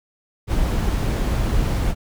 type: noise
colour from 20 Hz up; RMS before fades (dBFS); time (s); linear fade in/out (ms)
brown; -20; 0.47-1.95; 50
effects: none